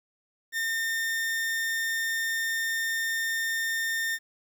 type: tone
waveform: 40% pulse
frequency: 1815 Hz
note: A#6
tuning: 47 cents flat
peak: -26 dBFS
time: 0.52-4.19 s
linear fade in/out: 50 ms
effects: 10-bit

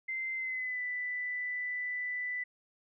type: tone with pitch glide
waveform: sine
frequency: 2077 to 1986.6 Hz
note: C7 to B6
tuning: -13 to +10 cents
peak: -33 dBFS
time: 0.08-2.44 s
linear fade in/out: 10 ms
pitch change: -77 cents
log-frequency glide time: 0.35-0.82 s
effects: none

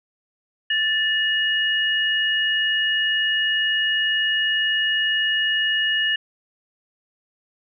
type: tone pair together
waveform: sine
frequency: 1760 / 2882 Hz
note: A6 / F#7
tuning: 0 / -46 cents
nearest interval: major sixth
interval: 854 cents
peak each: -21 dBFS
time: 0.7-6.16 s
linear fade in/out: 5 ms
effects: none

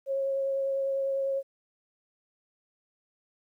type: tone with vibrato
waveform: sine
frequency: 544 Hz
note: C#5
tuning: 33 cents flat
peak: -26 dBFS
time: 0.06-1.43 s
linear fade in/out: 50 ms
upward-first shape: triangle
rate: 10 Hz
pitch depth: 14 cents each way
effects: 11-bit

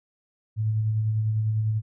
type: tone with tremolo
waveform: sine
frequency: 108.9 Hz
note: A2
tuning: 17 cents flat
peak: -20 dBFS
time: 0.56-1.82 s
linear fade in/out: 50 ms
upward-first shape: sine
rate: 10 Hz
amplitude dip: 30%
effects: none

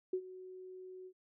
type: tone with ADSR envelope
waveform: sine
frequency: 370.9 Hz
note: F#4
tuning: 4 cents sharp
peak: -30 dBFS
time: 0.13-1.13 s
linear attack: 5 ms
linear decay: 71 ms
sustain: -17 dB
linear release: 65 ms
effects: none

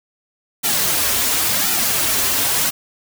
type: noise with flanger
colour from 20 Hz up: white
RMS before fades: -18 dBFS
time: 0.63-2.71 s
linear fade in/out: 20 ms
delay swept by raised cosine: 1.8 to 6.3 ms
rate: 0.93 Hz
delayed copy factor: -0.7
effects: none

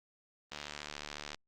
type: click train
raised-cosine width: 0.2 ms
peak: -23 dBFS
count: 62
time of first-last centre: 0.52-1.345 s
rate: 73.9 Hz
effects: Opus 24 kbps

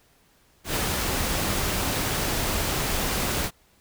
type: noise with ADSR envelope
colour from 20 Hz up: pink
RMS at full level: -24 dBFS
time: 0.64-3.51 s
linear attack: 120 ms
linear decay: 16 ms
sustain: -2 dB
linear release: 64 ms
effects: pink hiss -61 dBFS RMS until 3.8 s

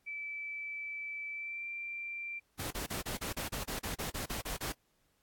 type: tone with pitch glide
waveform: sine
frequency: 2314 to 2359 Hz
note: D7 to D7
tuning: -26 to +7 cents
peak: -38 dBFS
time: 0.06-2.4 s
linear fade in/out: 20 ms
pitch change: +33 cents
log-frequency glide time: 1.3-1.67 s
type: noise bursts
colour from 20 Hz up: pink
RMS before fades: -38 dBFS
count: 14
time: 2.59-4.725 s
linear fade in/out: 10 ms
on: 120 ms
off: 35 ms
effects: pink hiss -75 dBFS RMS until 5.22 s + AAC 64 kbps

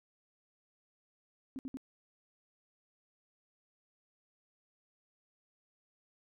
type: tone bursts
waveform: sine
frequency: 264.7 Hz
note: C4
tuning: 20 cents sharp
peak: -38 dBFS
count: 3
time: 1.56-1.771 s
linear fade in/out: 0 ms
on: 29 ms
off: 62 ms
effects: none

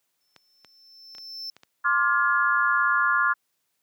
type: tone with exponential growth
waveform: triangle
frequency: 5320 Hz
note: E8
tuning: 15 cents sharp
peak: -30 dBFS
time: 0.21-1.5 s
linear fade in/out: 1 ms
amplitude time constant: 280 ms
type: clicks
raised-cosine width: 0.2 ms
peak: -30 dBFS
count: 6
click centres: 0.363 / 0.647 / 1.15 / 1.183 / 1.566 / 1.634 s
type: chord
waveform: sine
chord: D half-diminished seventh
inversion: third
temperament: just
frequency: 1057.2 / 1174.7 / 1409.6 / 1691.5 Hz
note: C6 / D6 / F6 / Ab6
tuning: +18 / 0 / +16 / +31 cents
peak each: -26 / -26 / -22 / -26 dBFS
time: 1.84-3.34 s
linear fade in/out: 20 ms
effects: white hiss -75 dBFS RMS until 3.82 s + high-pass 100 Hz 12 dB/octave

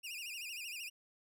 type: tone with vibrato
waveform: sawtooth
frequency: 2617 Hz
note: E7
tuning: 13 cents flat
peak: -39 dBFS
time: 0.03-0.9 s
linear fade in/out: 20 ms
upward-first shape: sine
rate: 13 Hz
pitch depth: 160 cents each way
effects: none

